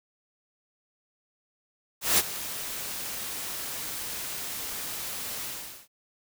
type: noise with ADSR envelope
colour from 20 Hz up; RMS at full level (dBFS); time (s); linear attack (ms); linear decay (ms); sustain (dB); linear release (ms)
white; -20; 2.01-5.88; 170; 39; -15; 430
effects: none